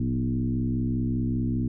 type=tone with frequency modulation; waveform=sine; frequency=174.61 Hz; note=F3; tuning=in tune; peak=-23 dBFS; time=0-1.68 s; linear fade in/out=5 ms; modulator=65 Hz; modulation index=1.8; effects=none